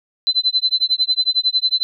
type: tone with tremolo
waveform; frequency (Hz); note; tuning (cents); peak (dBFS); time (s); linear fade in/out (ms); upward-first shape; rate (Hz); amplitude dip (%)
sine; 4045; B7; +41; -11; 0.27-1.83; 0; sine; 11; 100
effects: none